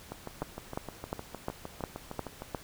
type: two click trains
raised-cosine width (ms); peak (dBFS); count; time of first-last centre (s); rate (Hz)
1; -24 / -18; 16 / 7; 0.12-2.421 / 0.42-2.548; 6.52 / 2.82
effects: pink hiss -51 dBFS RMS until 2.63 s